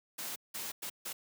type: noise bursts at uneven times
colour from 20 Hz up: white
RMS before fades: -40 dBFS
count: 4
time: 0.18-0.36 / 0.54-0.72 / 0.82-0.9 / 1.05-1.13 s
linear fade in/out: 10 ms
effects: high-pass 150 Hz 12 dB/octave